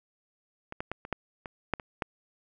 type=clicks; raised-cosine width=0.5 ms; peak=-23 / -18 / -18 / -25 / -14 / -23 / -11 / -25 / -14 dBFS; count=9; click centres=0.724 / 0.805 / 0.916 / 1.051 / 1.127 / 1.458 / 1.737 / 1.798 / 2.022 s; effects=none